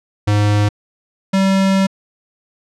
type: tone pair in turn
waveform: square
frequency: 103.83 / 192.86 Hz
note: G#2 / G3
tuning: 0 / -28 cents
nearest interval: major seventh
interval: 1072 cents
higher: second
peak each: -12 dBFS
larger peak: neither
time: 0.27-0.69 / 1.33-1.87 s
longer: second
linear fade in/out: 10 ms
effects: low-pass 7000 Hz 12 dB/octave